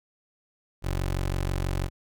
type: tone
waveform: 20% pulse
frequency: 46.13 Hz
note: F#1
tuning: 4 cents flat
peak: -21 dBFS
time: 0.82-1.9 s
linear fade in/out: 50 ms
effects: none